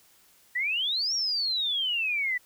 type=exponential two-way sweep; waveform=sine; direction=up then down; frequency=1890 to 5680 to 1943 Hz; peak=-25 dBFS; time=0.55-2.38 s; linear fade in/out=10 ms; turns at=1.14 s; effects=white hiss -60 dBFS RMS until 2.45 s